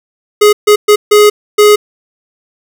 square tone bursts at uneven times, 418.1 Hz, G#4, 12 cents sharp, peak -3 dBFS, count 5, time 0.41-0.53 / 0.67-0.76 / 0.88-0.96 / 1.11-1.3 / 1.58-1.76 s, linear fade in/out 10 ms, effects none

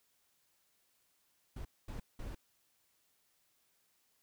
brown noise bursts at uneven times, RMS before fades -43 dBFS, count 3, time 1.56-1.65 / 1.88-2 / 2.19-2.35 s, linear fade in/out 5 ms, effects white hiss -75 dBFS RMS until 4.22 s

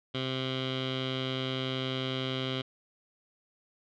15% pulse tone with low-pass filter, 130.81 Hz, C3, in tune, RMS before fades -33 dBFS, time 0.14-2.62 s, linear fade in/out 10 ms, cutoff 3400 Hz, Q 7.9, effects none

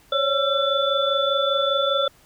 sine tone cluster, 543 / 568 / 1351 / 3483 Hz, C#5 / C#5 / E6 / A7, -36 / +42 / +42 / -18 cents, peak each -24 dBFS, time 0.12-2.08 s, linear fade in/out 5 ms, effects pink hiss -55 dBFS RMS until 2.25 s

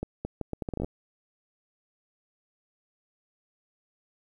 accelerating click train, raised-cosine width 2 ms, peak -18 dBFS, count 12, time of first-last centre 0.03-0.845 s, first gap 220 ms, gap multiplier 0.74, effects 10-bit

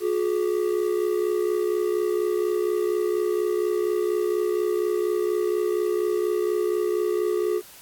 triangle ring-modulated tone, 392 Hz, G4, in tune, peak -16 dBFS, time 0-7.62 s, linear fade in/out 50 ms, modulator 32.1 Hz, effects white hiss -47 dBFS RMS until 7.81 s + AAC 64 kbps

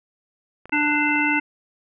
clicks, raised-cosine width 0.5 ms, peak -25 dBFS, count 11, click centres 0.656 / 0.695 / 0.747 / 0.777 / 0.83 / 0.877 / 0.919 / 0.953 / 1.088 / 1.158 / 1.191 s
harmonic tone, 296.2 Hz, D4, 15 cents sharp, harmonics 1 / 3 / 5 / 7 / 9, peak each -23 / -26 / -25 / -23 / -24 dBFS, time 0.72-1.4 s, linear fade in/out 10 ms
effects none

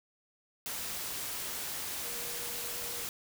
sine tone in noise, 477.5 Hz, A#4, 42 cents sharp, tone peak -49 dBFS, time 2.05-3.04 s, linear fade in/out 0 ms, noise white, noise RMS -38 dBFS, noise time 0.66-3.09 s, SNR -14 dB, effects none

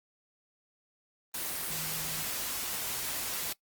sine tone in noise, 158.1 Hz, D#3, 28 cents sharp, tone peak -45 dBFS, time 1.7-2.23 s, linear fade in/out 5 ms, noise white, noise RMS -35 dBFS, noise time 1.34-3.53 s, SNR -13 dB, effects noise-tail reverb RT60 0.1 s tail -20 dB re dry + Opus 32 kbps

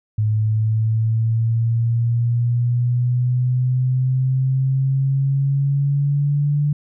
sine exponential sweep, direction up, 107.2 to 146.83 Hz, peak -15 dBFS, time 0.18-6.73 s, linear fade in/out 5 ms, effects none

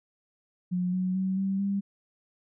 sine tone with pitch steps, 180.1 / 184.52 / 189.05 / 193.7 / 198.45 Hz, F#3 / F#3 / F#3 / G3 / G3, -46 / -4 / +38 / -20 / +22 cents, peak -25 dBFS, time 0.71-1.81 s, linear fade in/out 20 ms, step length 220 ms, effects none

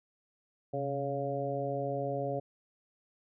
harmonic tone with a mistuned harmonic, 140 Hz, C#3, 18 cents sharp, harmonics 1 / 2 / 3 / 4 / 5, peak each -38 / -41 / -38 / -35 / -38 dBFS, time 0.73-2.4 s, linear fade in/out 10 ms, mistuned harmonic 1, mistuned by -78 cents, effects none

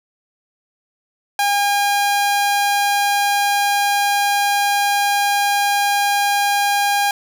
sawtooth tone, 810 Hz, G#5, 43 cents flat, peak -11 dBFS, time 1.39-7.11 s, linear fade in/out 2 ms, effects none

